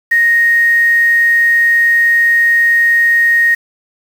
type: tone with quantisation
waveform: sine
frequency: 1864.7 Hz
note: A#6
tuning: in tune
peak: -7 dBFS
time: 0.11-3.55 s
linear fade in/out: 10 ms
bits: 5
effects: none